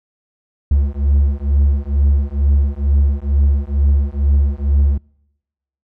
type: beating tone pair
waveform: triangle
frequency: 69.5 / 71.7 Hz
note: C#2 / D2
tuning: +5 / -41 cents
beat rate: 2.2 Hz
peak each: -13 / -13 dBFS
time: 0.71-4.98 s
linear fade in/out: 5 ms
effects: noise-tail reverb RT60 0.9 s tail -26 dB re dry